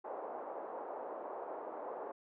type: band-pass noise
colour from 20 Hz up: pink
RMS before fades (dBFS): -44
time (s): 0.04-2.12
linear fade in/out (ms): 10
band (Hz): 420 to 960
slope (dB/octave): 24
effects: none